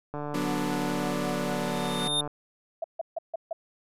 click train, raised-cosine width 1 ms, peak -21 dBFS, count 315, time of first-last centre 0.14-2.276 s, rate 147 Hz
sawtooth chord, B minor, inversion second, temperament equal with one note detuned, 185 / 243.7 / 293.7 Hz, F#3 / B3 / D4, 0 / -23 / 0 cents, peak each -29 dBFS, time 0.34-2.08 s, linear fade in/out 5 ms
square tone with exponential growth, 3637 Hz, A#7, 43 cents flat, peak -23 dBFS, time 1.42-2.21 s, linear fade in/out 5 ms, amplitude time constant 170 ms
sine tone bursts, 659.3 Hz, E5, in tune, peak -27 dBFS, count 5, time 2.82-3.53 s, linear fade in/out 5 ms, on 22 ms, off 150 ms
effects resampled to 32000 Hz

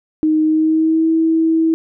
sine tone with pitch glide, 311.1 to 323.9 Hz, D#4 to E4, 0 to -30 cents, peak -11 dBFS, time 0.23-1.74 s, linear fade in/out 0 ms, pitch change +70 cents, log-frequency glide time 0.43-1.09 s, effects none

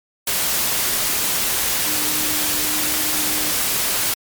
sine tone in noise, 304.4 Hz, D#4, 38 cents flat, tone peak -31 dBFS, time 1.86-3.51 s, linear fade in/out 5 ms, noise white, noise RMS -20 dBFS, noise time 0.27-4.14 s, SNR -14 dB, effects MP3 96 kbps

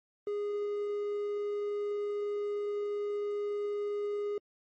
triangle tone, 411.9 Hz, G#4, 14 cents flat, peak -29 dBFS, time 0.27-4.38 s, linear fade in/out 2 ms, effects MP3 32 kbps

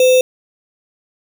sine tone with sample-and-hold, 510 Hz, C5, 44 cents flat, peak -7 dBFS, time 0-0.21 s, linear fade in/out 2 ms, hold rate 3150 Hz, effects none

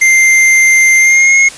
square tone with pitch glide, 2093 to 2159 Hz, C7 to C#7, 0 to -46 cents, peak -5 dBFS, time 0.01-1.49 s, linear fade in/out 10 ms, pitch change +54 cents, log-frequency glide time 0.97-1.37 s, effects white hiss -30 dBFS RMS until 1.57 s + resampled to 22050 Hz

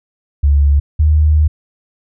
sine tone pair in turn, 71.3 / 76.46 Hz, C#2 / D#2, +49 / -30 cents, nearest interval minor second, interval 121 cents, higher second, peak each -7 dBFS, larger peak neither, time 0.43-0.8 / 0.99-1.48 s, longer second, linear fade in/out 10 ms, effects none

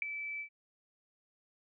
sine tone with ADSR envelope, 2313 Hz, D7, 27 cents flat, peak -24 dBFS, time 0.02-0.49 s, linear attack 3 ms, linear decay 4 ms, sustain -13 dB, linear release 88 ms, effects none

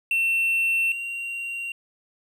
triangle tone pair in turn, 2700 / 2758 Hz, E7 / F7, +41 / -22 cents, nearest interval unison, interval 37 cents, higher second, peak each -18 / -27 dBFS, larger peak first, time 0.11-0.92 / 0.92-1.72 s, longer first, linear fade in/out 2 ms, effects none

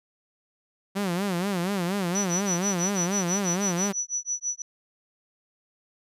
sawtooth tone with vibrato, 186.9 Hz, F#3, 18 cents sharp, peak -21 dBFS, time 0.95-3.93 s, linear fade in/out 20 ms, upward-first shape sine, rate 4.2 Hz, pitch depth 160 cents each way
sine tone with tremolo, 5920 Hz, F#8, in tune, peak -24 dBFS, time 2.15-4.62 s, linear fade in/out 2 ms, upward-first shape sine, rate 6.1 Hz, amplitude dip 100%
effects resampled to 32000 Hz

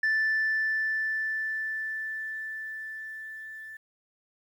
sine tone with level ramp, 1760 Hz, A6, in tune, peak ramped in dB -20 to -40 dBFS, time 0.03-3.77 s, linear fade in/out 5 ms, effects tanh soft clip ceiling -21 dBFS + 10-bit

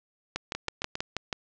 two click trains, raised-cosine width 0.2 ms, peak -12 / -15 dBFS, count 7 / 4, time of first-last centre 0.36-1.328 / 0.55-0.954 s, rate 6.2 / 7.42 Hz, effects low-pass 7000 Hz 12 dB/octave

